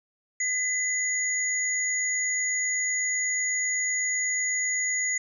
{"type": "tone pair together", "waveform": "sine", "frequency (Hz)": [2013, 6794], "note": ["B6", "G#8"], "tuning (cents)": [33, 38], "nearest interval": "octave + major sixth", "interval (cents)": 2105, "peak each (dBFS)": -27, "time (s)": [0.4, 5.18], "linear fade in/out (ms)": 5, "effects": []}